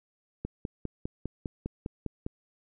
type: click train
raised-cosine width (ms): 3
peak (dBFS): -20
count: 10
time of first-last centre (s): 0.45-2.265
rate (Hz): 4.96
effects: none